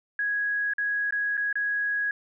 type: tone with dropouts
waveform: sine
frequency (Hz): 1661.2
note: G#6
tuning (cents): 0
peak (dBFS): -24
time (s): 0.19-2.11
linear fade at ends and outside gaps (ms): 2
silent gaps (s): 0.736-0.782 / 1.108-1.124 / 1.37-1.376 / 1.528-1.555
effects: none